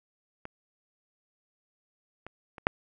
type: clicks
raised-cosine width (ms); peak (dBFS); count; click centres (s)
0.5; -24 / -26 / -28 / -6; 4; 0.454 / 2.266 / 2.582 / 2.669
effects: none